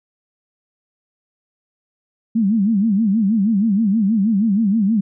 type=tone with vibrato; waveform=sine; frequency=210 Hz; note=G#3; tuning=19 cents sharp; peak=-13 dBFS; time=2.35-5.01 s; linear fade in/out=10 ms; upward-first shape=sine; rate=6.3 Hz; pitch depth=170 cents each way; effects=none